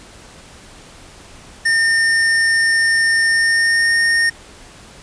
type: tone with pitch glide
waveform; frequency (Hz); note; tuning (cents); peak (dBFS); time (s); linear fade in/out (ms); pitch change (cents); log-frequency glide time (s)
square; 1816 to 1838.2; A#6 to A#6; -46 to -25; -13; 1.65-4.3; 10; +21; 3.25-3.93
effects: pink hiss -41 dBFS RMS until 5.02 s + resampled to 22050 Hz